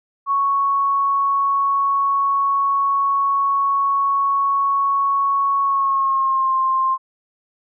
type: tone with pitch glide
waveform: sine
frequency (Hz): 1108.7 to 1055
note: C#6 to C6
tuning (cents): 0 to +14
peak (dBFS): -15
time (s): 0.26-6.98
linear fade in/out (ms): 50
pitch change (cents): -86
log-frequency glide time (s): 5.62-6.55
effects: none